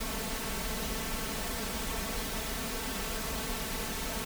pink noise with comb filter, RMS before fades -35 dBFS, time 0-4.25 s, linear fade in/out 10 ms, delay 4.5 ms, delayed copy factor +0.8, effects none

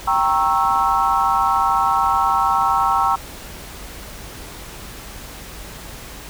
sine chord, G diminished seventh, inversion none, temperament equal with one note detuned, 784 / 932.3 / 1093.5 / 1318.5 Hz, G5 / Bb5 / Db6 / Fb6, 0 / 0 / -24 / 0 cents, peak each -20 dBFS, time 0.07-3.16 s, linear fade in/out 10 ms, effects added 50 Hz sine -40 dBFS peak until 6.29 s + pink hiss -36 dBFS RMS until 6.29 s

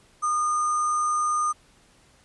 sine tone with sample-and-hold, 1221 Hz, D#6, 33 cents flat, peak -21 dBFS, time 0.22-1.53 s, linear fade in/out 20 ms, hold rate 7350 Hz, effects pink hiss -58 dBFS RMS until 2.24 s + resampled to 24000 Hz

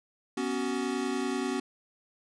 square chord, B suspended second, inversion none, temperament equal with one note detuned, 246.9 / 277.2 / 375.4 Hz, B3 / C#4 / F#4, 0 / 0 / +25 cents, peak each -34 dBFS, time 0.37-1.6 s, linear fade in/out 5 ms, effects resampled to 22050 Hz

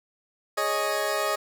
20% pulse chord, Ab suspended fourth, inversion none, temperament equal, 415.3 / 554.4 / 622.3 Hz, Ab4 / Db5 / Eb5, 0 / 0 / 0 cents, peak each -26 / -25 / -22 dBFS, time 0.57-1.36 s, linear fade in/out 10 ms, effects none

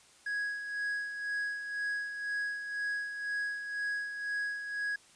triangle tone with tremolo, 1661.2 Hz, G#6, in tune, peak -29 dBFS, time 0.26-4.96 s, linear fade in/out 5 ms, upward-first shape sine, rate 2 Hz, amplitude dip 55%, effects white hiss -60 dBFS RMS until 5.15 s + resampled to 22050 Hz

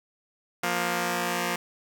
5% pulse tone pair together, 175.96 / 234.5 Hz, F3 / A#3, +13 / +11 cents, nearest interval perfect fourth, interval 498 cents, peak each -17 / -18 dBFS, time 0.63-1.56 s, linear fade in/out 5 ms, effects none

